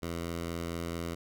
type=tone; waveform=10% pulse; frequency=84.5 Hz; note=E2; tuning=43 cents sharp; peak=-26 dBFS; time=0.02-1.15 s; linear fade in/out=10 ms; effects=none